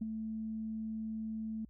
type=tone with ADSR envelope; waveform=sine; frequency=220 Hz; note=A3; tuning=in tune; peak=-31 dBFS; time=0.01-1.65 s; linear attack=9 ms; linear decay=20 ms; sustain=-5 dB; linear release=4 ms; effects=tanh soft clip ceiling -27 dBFS + added 60 Hz sine -57 dBFS peak until 1.69 s